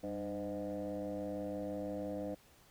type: tone with frequency modulation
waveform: sine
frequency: 406.1 Hz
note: G#4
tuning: 39 cents flat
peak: -36 dBFS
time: 0.03-2.35 s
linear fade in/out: 10 ms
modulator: 106 Hz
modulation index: 2.3
effects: tanh soft clip ceiling -33 dBFS + pink hiss -64 dBFS RMS until 2.7 s